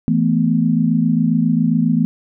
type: chord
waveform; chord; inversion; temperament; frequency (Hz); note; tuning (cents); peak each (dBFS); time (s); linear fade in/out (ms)
sine; E suspended fourth; none; just; 164.81 / 219.8 / 247.2; E3 / A3 / B3; 0 / -2 / +2; -17; 0.08-2.05; 0
effects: none